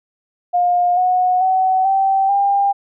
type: tone with pitch steps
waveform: sine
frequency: 710 / 731.2 / 753.1 / 775.6 / 798.8 Hz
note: F5 / F#5 / F#5 / G5 / G5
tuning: +28 / -21 / +30 / -19 / +32 cents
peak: -12 dBFS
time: 0.53-2.73 s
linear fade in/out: 20 ms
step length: 440 ms
effects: none